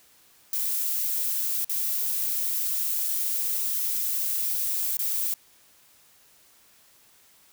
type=noise with dropouts; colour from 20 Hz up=violet; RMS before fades=-27 dBFS; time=0.53-5.34 s; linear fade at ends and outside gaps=1 ms; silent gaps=1.646-1.695 / 4.97-4.991 s; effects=white hiss -58 dBFS RMS until 7.52 s